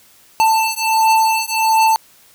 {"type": "beating tone pair", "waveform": "square", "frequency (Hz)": [886, 887.4], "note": ["A5", "A5"], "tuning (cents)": [12, 14], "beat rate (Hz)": 1.4, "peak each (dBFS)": -16, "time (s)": [0.4, 1.96], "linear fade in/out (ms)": 0, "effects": ["white hiss -49 dBFS RMS until 2.34 s"]}